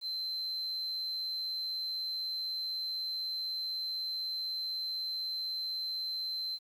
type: tone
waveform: sine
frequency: 4092 Hz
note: C8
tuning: 39 cents flat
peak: -32 dBFS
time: 0.01-6.59 s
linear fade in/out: 50 ms
effects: tanh soft clip ceiling -31 dBFS + 10-bit